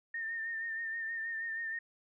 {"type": "tone with vibrato", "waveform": "sine", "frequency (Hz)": 1817, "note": "A#6", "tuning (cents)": -45, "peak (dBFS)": -35, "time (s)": [0.14, 1.79], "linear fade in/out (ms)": 5, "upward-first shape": "sine", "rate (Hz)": 6.3, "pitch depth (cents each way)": 37, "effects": []}